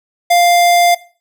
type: tone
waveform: square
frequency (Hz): 698.5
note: F5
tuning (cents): 0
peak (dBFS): -8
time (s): 0.3-0.95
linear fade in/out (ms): 10
effects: noise-tail reverb RT60 0.4 s tail -19 dB re dry